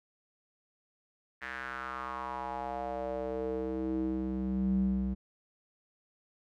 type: tone with band-pass filter sweep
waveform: square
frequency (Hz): 64.4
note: C2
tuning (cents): -27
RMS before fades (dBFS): -34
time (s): 1.41-5.15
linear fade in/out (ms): 20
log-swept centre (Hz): 1800 to 150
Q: 4.2
effects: none